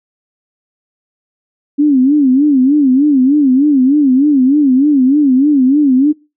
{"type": "tone with vibrato", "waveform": "sine", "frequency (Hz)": 276, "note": "C#4", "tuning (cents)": -7, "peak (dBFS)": -6, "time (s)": [1.78, 6.13], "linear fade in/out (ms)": 20, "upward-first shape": "sine", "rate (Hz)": 3.3, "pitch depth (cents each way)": 150, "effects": ["noise-tail reverb RT60 0.3 s tail -25 dB re dry"]}